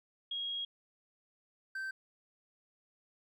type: tone pair in turn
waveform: sine / triangle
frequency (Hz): 3283 / 1554.3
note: G#7 / G6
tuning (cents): -21 / -15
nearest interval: octave + minor second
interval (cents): 1294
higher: first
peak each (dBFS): -35 / -35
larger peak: neither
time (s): 0.31-0.65 / 1.75-1.91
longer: first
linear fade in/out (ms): 5
effects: none